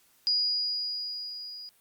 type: tone with level ramp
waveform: sine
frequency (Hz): 4894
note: D#8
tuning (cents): -29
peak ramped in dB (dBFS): -22 to -40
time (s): 0.27-1.69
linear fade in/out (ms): 0
effects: white hiss -64 dBFS RMS until 1.8 s + Opus 48 kbps